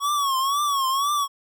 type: tone with vibrato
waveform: square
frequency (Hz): 1113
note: C#6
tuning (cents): +7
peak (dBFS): -21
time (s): 0-1.28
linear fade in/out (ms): 50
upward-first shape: triangle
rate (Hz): 2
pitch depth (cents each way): 120
effects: none